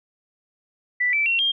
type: tone with pitch steps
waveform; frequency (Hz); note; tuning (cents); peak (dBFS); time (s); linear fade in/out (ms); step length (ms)
sine; 1975.5 / 2322 / 2730 / 3209; B6 / D7 / F7 / G7; 0 / -20 / -40 / +40; -18; 1-1.52; 10; 130
effects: none